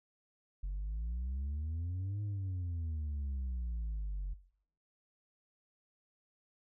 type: exponential two-way sweep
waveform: sine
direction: up then down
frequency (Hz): 45.37 to 104.5 to 45.37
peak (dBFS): -32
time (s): 0.63-4.34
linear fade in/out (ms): 10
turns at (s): 2.22
effects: noise-tail reverb RT60 0.6 s tail -20 dB re dry + tanh soft clip ceiling -34 dBFS